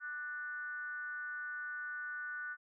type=tone with frequency modulation; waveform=sine; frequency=1480 Hz; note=F#6; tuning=in tune; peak=-39 dBFS; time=0-2.57 s; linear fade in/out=50 ms; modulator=296 Hz; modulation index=0.49; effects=none